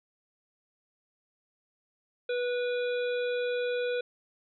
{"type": "harmonic tone", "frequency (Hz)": 490, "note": "B4", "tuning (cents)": -14, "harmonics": [1, 3, 5, 7, 8], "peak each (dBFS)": [-28, -38, -42, -45, -46], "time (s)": [2.29, 4.01], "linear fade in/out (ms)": 5, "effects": []}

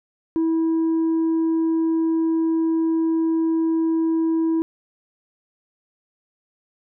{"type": "tone with tanh clipping", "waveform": "sine", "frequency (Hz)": 325.6, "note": "E4", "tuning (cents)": -21, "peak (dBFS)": -18, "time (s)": [0.36, 4.62], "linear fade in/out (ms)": 0, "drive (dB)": 2, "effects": []}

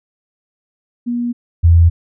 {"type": "tone pair in turn", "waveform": "sine", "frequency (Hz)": [240, 84.24], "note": ["B3", "E2"], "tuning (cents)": [-49, 38], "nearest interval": "octave + tritone", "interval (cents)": 1813, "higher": "first", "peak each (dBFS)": [-16, -5], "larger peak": "second", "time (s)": [[1.06, 1.33], [1.63, 1.9]], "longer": "neither", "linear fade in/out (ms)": 20, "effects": []}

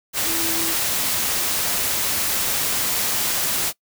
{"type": "tone in noise", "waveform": "sine", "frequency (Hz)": 329.6, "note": "E4", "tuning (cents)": 0, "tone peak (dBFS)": -29, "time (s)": [0.25, 0.75], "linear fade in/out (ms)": 50, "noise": "white", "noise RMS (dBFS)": -22, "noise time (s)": [0.13, 3.73], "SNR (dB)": -10, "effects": ["noise-tail reverb RT60 0.1 s tail -22 dB re dry"]}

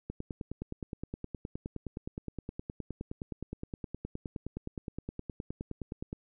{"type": "click train", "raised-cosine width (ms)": 3, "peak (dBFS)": -24, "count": 59, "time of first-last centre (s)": [0.1, 6.129], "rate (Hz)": 9.62, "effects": []}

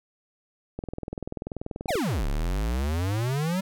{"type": "click train", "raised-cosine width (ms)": 2, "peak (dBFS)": -19, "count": 25, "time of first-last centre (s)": [0.79, 1.955], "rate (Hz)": 20.6}
{"type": "exponential two-way sweep", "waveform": "square", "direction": "down then up", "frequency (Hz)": [865, 33.23, 195.5], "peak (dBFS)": -25, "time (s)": [1.88, 3.61], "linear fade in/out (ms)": 10, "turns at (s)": 2.27}
{"effects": []}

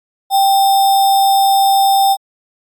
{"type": "tone with sample-and-hold", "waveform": "sine", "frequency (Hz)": 784, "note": "G5", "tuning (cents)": 0, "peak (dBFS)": -8, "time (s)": [0.3, 2.17], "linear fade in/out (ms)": 50, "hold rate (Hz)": 4410, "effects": ["AAC 64 kbps"]}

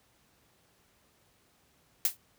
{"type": "noise with exponential decay", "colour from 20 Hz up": "blue", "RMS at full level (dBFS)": -22, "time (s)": [2.05, 2.17], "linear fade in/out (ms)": 1, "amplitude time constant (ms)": 24, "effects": ["pink hiss -67 dBFS RMS until 2.38 s", "high-pass 60 Hz 12 dB/octave"]}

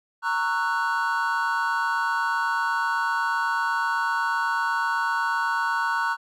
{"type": "chord", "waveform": "triangle", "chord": "F# dominant seventh", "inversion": "first", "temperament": "just", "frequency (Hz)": [925, 1110, 1332, 1480], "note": ["A#5", "C#6", "E6", "F#6"], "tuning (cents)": [-14, 2, 18, 0], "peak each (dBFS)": [-25, -27, -30, -24], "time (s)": [0.22, 6.17], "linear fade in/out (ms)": 50, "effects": []}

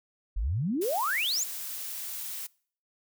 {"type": "exponential sweep", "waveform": "sine", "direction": "up", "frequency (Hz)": [41.27, 7540], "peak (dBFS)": -26, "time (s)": [0.36, 1.44], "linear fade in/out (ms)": 10}
{"type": "noise", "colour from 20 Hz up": "blue", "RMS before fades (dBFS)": -37, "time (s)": [0.81, 2.47], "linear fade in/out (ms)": 10}
{"effects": ["noise-tail reverb RT60 0.5 s tail -24 dB re dry"]}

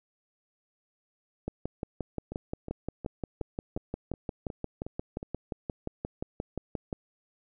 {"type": "two click trains", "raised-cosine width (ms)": 2, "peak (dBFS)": [-24, -19], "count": [9, 32], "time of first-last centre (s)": [[2.32, 5.229], [1.48, 6.928]], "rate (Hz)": [2.75, 5.69], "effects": []}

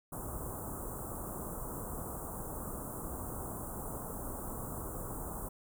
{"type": "band-stop noise", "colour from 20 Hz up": "pink", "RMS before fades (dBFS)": -41, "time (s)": [0.12, 5.49], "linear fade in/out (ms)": 10, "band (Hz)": [1300, 7900], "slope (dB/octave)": 48, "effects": []}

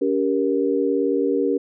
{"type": "chord", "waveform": "sine", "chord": "G diminished", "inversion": "second", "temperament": "just", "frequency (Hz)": [282.2, 392, 470.4], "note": ["Db4", "G4", "Bb4"], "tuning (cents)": [31, 0, 16], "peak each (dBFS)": -22, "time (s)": [0.01, 1.58], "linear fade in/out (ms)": 10, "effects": []}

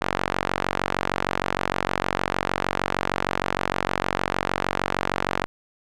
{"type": "tone with band-pass filter", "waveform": "sawtooth", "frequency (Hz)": 46.5, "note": "F#1", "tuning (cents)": 9, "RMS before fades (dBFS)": -26, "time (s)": [0.01, 5.46], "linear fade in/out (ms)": 0, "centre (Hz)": 1300, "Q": 0.77, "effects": []}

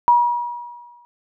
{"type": "tone with exponential decay", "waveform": "sine", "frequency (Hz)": 960, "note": "B5", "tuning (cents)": -49, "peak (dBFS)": -8, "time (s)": [0.08, 1.05], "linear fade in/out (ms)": 0, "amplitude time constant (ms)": 210, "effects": []}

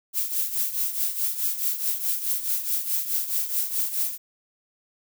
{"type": "noise with tremolo", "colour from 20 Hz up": "violet", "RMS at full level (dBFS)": -23, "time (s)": [0.13, 4.18], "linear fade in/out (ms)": 50, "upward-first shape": "triangle", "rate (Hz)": 4.7, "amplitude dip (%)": 75, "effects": []}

